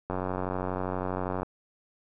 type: click train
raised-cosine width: 1 ms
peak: -17 dBFS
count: 124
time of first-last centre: 0.1-1.431 s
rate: 92.4 Hz
effects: none